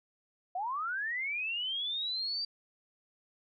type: linear sweep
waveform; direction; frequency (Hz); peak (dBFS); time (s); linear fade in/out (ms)
sine; up; 694 to 4699; -32; 0.55-2.45; 5
effects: none